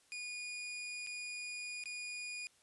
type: tone with dropouts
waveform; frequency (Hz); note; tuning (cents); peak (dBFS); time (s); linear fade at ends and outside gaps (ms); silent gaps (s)
sawtooth; 2449; D#7; -28; -38; 0.12-2.47; 0; 1.065-1.071 / 1.838-1.857
effects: white hiss -69 dBFS RMS until 2.62 s + resampled to 24000 Hz